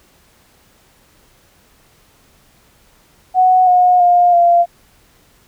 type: tone with pitch steps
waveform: sine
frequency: 740 / 723.5 / 707.4 / 691.6 Hz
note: F#5 / F#5 / F5 / F5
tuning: 0 / -39 / +22 / -17 cents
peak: -7 dBFS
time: 3.34-4.66 s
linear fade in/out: 50 ms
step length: 330 ms
effects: pink hiss -52 dBFS RMS until 5.47 s